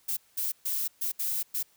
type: noise bursts at uneven times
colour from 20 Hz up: violet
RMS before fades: -30 dBFS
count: 6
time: 0.08-0.17 / 0.37-0.52 / 0.65-0.88 / 1.01-1.12 / 1.19-1.43 / 1.54-1.63 s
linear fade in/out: 10 ms
effects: white hiss -64 dBFS RMS until 1.76 s